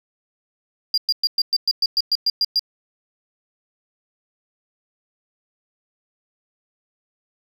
sine tone bursts, 4800 Hz, D8, 37 cents sharp, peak -13 dBFS, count 12, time 0.94-2.594 s, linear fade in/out 2 ms, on 37 ms, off 110 ms, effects tanh soft clip ceiling -13 dBFS

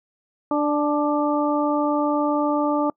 harmonic tone with a mistuned harmonic, 295.4 Hz, D4, 10 cents sharp, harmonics 1 / 2 / 3 / 4, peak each -21 / -24 / -26 / -27 dBFS, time 0.51-2.9 s, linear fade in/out 2 ms, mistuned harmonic 3, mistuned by -24 cents, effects noise-tail reverb RT60 0.1 s tail -26 dB re dry

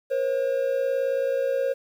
triangle tone pair together, 480.1 / 538.9 Hz, B4 / C#5, -49 / -49 cents, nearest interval major second, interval 200 cents, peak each -26 / -21 dBFS, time 0.1-1.74 s, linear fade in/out 20 ms, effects 9-bit

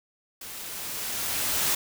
white noise with level ramp, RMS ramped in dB -40 to -24 dBFS, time 0.41-1.75 s, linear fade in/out 5 ms, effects none

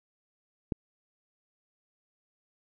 click, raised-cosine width 3 ms, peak -16 dBFS, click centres 0.722 s, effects none

